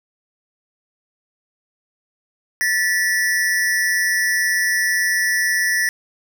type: tone pair together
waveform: square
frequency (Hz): 1760 / 1941.9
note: A6 / B6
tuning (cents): 0 / -30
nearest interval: major second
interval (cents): 170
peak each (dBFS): -20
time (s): 2.61-5.89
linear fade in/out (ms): 0
effects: none